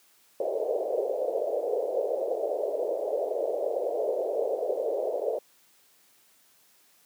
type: band-pass noise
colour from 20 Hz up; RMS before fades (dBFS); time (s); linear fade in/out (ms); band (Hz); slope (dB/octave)
pink; -29; 0.4-5.39; 2; 430 to 630; 48
effects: white hiss -62 dBFS RMS until 7.05 s + high-pass 150 Hz 12 dB/octave